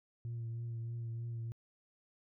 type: tone with vibrato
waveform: sine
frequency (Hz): 116.2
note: A#2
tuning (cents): -5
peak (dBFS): -36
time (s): 0.25-1.52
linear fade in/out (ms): 0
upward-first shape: triangle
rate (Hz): 3.2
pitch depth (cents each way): 29
effects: tanh soft clip ceiling -36 dBFS